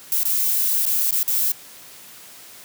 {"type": "noise with dropouts", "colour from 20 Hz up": "violet", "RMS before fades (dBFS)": -20, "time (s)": [0.12, 1.52], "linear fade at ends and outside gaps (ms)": 2, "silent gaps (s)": [[0.234, 0.252], [0.855, 0.863], [1.11, 1.125], [1.231, 1.278]], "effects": ["white hiss -43 dBFS RMS until 2.64 s", "high-pass 80 Hz 12 dB/octave"]}